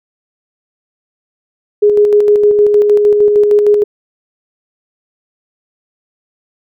sine tone with tremolo, 415.3 Hz, G#4, in tune, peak -4 dBFS, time 1.82-3.84 s, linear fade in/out 10 ms, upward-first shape square, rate 6.5 Hz, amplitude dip 35%, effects none

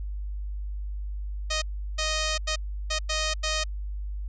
5% pulse tone bursts at uneven times, 622.3 Hz, D#5, in tune, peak -14 dBFS, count 6, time 1.5-1.62 / 1.98-2.38 / 2.47-2.56 / 2.9-2.99 / 3.09-3.34 / 3.43-3.64 s, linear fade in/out 10 ms, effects added 50 Hz sine -30 dBFS peak until 4.28 s + resampled to 16000 Hz

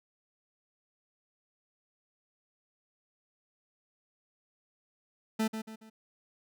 40% pulse tone with echo, 220 Hz, A3, in tune, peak -26 dBFS, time 5.39-5.48 s, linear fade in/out 10 ms, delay 140 ms, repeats 3, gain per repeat -8 dB, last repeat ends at 5.9 s, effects none

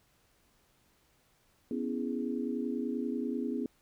sine chord, C# minor seventh, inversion third, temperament equal, 246.9 / 277.2 / 329.6 / 415.3 Hz, B3 / C#4 / E4 / G#4, 0 / 0 / 0 / 0 cents, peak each -34 / -37 / -39 / -39 dBFS, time 1.71-3.66 s, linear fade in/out 2 ms, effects pink hiss -69 dBFS RMS until 3.81 s

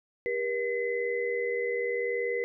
sine tone cluster, 399 / 479.7 / 2031 Hz, G4 / A#4 / B6, +31 / +50 / +48 cents, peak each -34 / -29 / -34 dBFS, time 0.26-2.44 s, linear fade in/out 0 ms, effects none

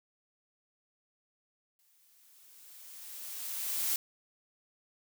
blue noise with exponential growth, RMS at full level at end -30 dBFS, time 1.79-3.96 s, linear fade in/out 1 ms, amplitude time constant 470 ms, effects none

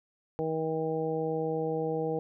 harmonic tone, 159.3 Hz, D#3, 41 cents sharp, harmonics 1 / 2 / 3 / 4 / 5, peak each -36 / -36 / -30 / -41 / -38 dBFS, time 0.39-2.19 s, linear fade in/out 0 ms, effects none

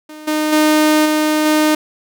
sawtooth tone with level steps, 306.7 Hz, D#4, 25 cents flat, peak -28 / -11 / -6 / -9 / -7 dBFS, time 0.09-1.75 s, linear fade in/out 5 ms, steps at 0.27 / 0.52 / 1.05 / 1.45 s, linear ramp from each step 10 ms, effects none

